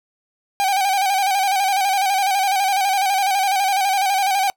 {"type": "tone with vibrato", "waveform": "45% pulse", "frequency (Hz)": 780, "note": "G5", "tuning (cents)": -9, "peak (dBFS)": -16, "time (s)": [0.6, 4.5], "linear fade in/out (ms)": 0, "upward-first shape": "square", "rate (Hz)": 12, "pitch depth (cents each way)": 53, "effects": ["noise-tail reverb RT60 0.1 s tail -24 dB re dry"]}